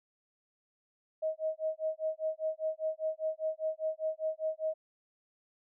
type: tone with tremolo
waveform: sine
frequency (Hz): 631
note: D#5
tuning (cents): +24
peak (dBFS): -28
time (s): 1.22-4.74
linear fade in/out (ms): 10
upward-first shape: sine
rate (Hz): 5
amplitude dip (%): 100
effects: none